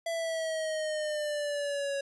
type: exponential sweep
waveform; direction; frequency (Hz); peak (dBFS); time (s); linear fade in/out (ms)
square; down; 669 to 554.4; -31; 0.06-2.01; 5
effects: resampled to 24000 Hz